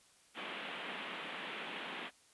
white band-pass noise, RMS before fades -44 dBFS, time 0.34-2.11 s, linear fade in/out 50 ms, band 170 to 3300 Hz, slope 48 dB/octave, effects white hiss -66 dBFS RMS until 2.33 s + resampled to 24000 Hz

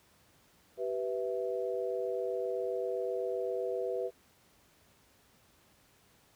sine chord, E minor, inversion first, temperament equal with one note detuned, 386.2 / 493.9 / 659.3 Hz, G4 / B4 / E5, -26 / 0 / 0 cents, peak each -36 / -34 / -39 dBFS, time 0.77-4.11 s, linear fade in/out 50 ms, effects pink hiss -65 dBFS RMS until 6.35 s + high-pass 60 Hz 12 dB/octave

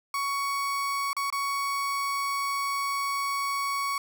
35% pulse tone with dropouts, 1117 Hz, C#6, 13 cents sharp, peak -25 dBFS, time 0.14-3.98 s, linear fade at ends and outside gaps 2 ms, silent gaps 1.131-1.166 / 1.302-1.325 s, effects none

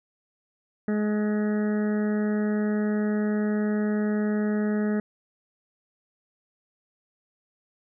harmonic tone, 210.7 Hz, G#3, 25 cents sharp, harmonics 1 / 2 / 3 / 4 / 6 / 7 / 8 / 9, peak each -23 / -30 / -37 / -45 / -44 / -44 / -43 / -44 dBFS, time 0.88-5 s, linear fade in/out 2 ms, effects none

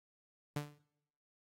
sawtooth tone with exponential decay, 146.83 Hz, D3, in tune, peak -30 dBFS, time 0.56-0.79 s, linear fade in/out 5 ms, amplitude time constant 50 ms, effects noise-tail reverb RT60 0.8 s tail -23 dB re dry + AAC 48 kbps

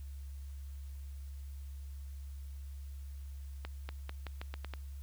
accelerating click train, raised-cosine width 0.3 ms, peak -26 dBFS, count 8, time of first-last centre 3.65-4.737 s, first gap 240 ms, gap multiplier 0.85, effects added 69 Hz sine -42 dBFS peak until 5.02 s + white hiss -65 dBFS RMS until 5.02 s

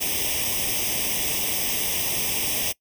white noise with comb filter, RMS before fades -25 dBFS, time 0-2.73 s, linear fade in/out 20 ms, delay 0.35 ms, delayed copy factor +1, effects noise-tail reverb RT60 0.1 s tail -22 dB re dry

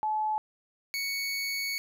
sine / 25% pulse tone pair in turn, 860 / 2224 Hz, A5 / C#7, -40 / +5 cents, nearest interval octave + major third, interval 1645 cents, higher second, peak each -26 dBFS, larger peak neither, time 0.03-0.38 / 0.94-1.78 s, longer second, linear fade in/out 0 ms, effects none

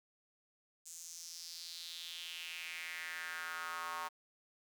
square tone with high-pass filter sweep, 84.2 Hz, E2, 37 cents sharp, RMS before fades -45 dBFS, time 0.85-4.09 s, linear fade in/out 20 ms, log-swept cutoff 7300 to 1000 Hz, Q 3.7, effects 11-bit

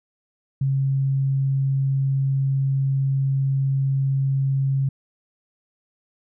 sine tone, 135.9 Hz, C#3, 34 cents flat, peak -18 dBFS, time 0.61-4.89 s, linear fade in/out 5 ms, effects none

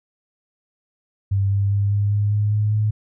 sine tone with pitch steps, 98.5 / 99.64 / 100.8 / 101.97 / 103.16 / 104.36 / 105.57 / 106.8 Hz, G2 / G2 / G2 / G#2 / G#2 / G#2 / G#2 / G#2, +9 / +29 / +49 / -31 / -11 / +9 / +29 / +49 cents, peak -16 dBFS, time 1.31-2.91 s, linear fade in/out 10 ms, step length 200 ms, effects none

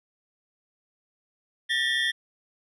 triangle tone cluster, 1788 / 1920 / 3238 / 3510 Hz, A6 / B6 / G#7 / A7, +27 / -49 / -45 / -5 cents, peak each -26 / -27 / -28 / -28 dBFS, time 1.69-2.12 s, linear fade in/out 20 ms, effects resampled to 32000 Hz

